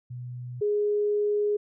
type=tone pair in turn; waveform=sine; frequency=123.47 / 415.3 Hz; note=B2 / G#4; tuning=0 / 0 cents; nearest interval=octave + major sixth; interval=2100 cents; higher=second; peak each=-34 / -22 dBFS; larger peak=second; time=0.1-0.61 / 0.61-1.57 s; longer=second; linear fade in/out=10 ms; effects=none